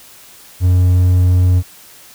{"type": "tone", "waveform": "triangle", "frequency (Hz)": 90.3, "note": "F#2", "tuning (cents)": -42, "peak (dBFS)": -6, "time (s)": [0.6, 1.63], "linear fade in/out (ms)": 50, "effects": ["white hiss -41 dBFS RMS until 2.14 s"]}